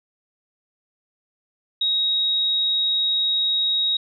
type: tone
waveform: sine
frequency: 3788 Hz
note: A#7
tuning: 27 cents sharp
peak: -18 dBFS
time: 1.81-3.97 s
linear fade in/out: 5 ms
effects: none